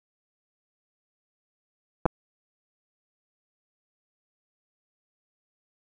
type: clicks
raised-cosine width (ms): 1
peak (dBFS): -7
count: 2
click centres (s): 2.056 / 2.062
effects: none